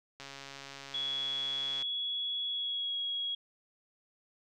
click train, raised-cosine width 0.2 ms, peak -28 dBFS, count 225, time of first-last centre 0.2-1.823 s, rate 138 Hz
sine tone with pitch glide, 3365 to 3313 Hz, G#7 to G#7, +22 to -5 cents, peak -32 dBFS, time 0.94-3.35 s, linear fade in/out 5 ms, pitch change -27 cents, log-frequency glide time 2.47-2.96 s
effects none

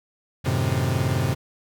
40% pulse chord, F# diminished seventh, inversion none, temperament equal, 92.5 / 110 / 130.81 / 155.56 Hz, F#2 / A2 / C3 / Eb3, 0 / 0 / 0 / 0 cents, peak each -26 / -26 / -23 / -29 dBFS, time 0.44-1.35 s, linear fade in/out 20 ms, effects none

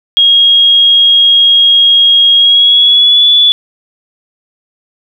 sine tone with pitch glide, 3274 to 3441 Hz, G#7 to A7, -25 to -39 cents, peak -3 dBFS, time 0.17-3.52 s, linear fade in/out 0 ms, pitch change +86 cents, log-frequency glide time 2.36-3.27 s, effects 7-bit

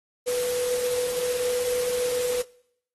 sine tone in noise, 493.9 Hz, B4, in tune, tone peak -23 dBFS, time 0.26-2.43 s, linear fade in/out 20 ms, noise white, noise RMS -33 dBFS, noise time 0.26-2.43 s, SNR +7 dB, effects noise-tail reverb RT60 0.7 s tail -22 dB re dry + AAC 32 kbps

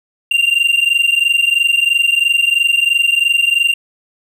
triangle tone pair together, 2771 / 2794 Hz, F7 / F7, -14 / 0 cents, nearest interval unison, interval 14 cents, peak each -12 dBFS, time 0.31-3.74 s, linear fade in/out 5 ms, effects none

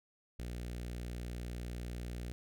sawtooth tone with notch filter, 60 Hz, B1, 49 cents flat, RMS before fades -42 dBFS, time 0.39-2.32 s, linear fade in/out 0 ms, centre 1000 Hz, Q 1, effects none

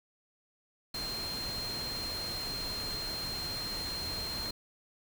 sine tone in noise, 4186 Hz, C8, in tune, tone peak -36 dBFS, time 0.94-4.51 s, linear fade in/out 5 ms, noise pink, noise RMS -41 dBFS, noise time 0.94-4.51 s, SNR +2 dB, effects none

